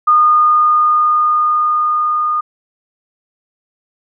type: tone with level ramp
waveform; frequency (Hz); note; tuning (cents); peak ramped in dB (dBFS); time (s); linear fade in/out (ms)
sine; 1223; D#6; -30; -6 to -13; 0.07-2.41; 10
effects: none